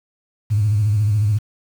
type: tone with vibrato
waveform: sine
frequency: 105.1 Hz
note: G#2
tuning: 21 cents sharp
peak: -13 dBFS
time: 0.5-1.39 s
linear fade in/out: 20 ms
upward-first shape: sine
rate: 14 Hz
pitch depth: 82 cents each way
effects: tanh soft clip ceiling -9 dBFS + 7-bit